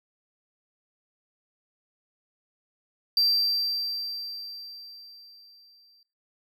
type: tone with exponential decay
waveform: triangle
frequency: 4699 Hz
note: D8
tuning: in tune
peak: -17 dBFS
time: 3.17-6.03 s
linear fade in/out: 2 ms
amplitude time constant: 620 ms
effects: noise-tail reverb RT60 0.4 s tail -22 dB re dry